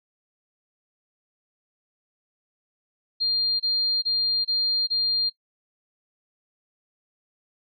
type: tone bursts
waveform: sine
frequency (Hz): 4200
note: C8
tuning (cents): +6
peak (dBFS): -20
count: 5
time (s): 3.2-5.3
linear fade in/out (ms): 20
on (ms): 400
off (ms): 25
effects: noise-tail reverb RT60 0.1 s tail -19 dB re dry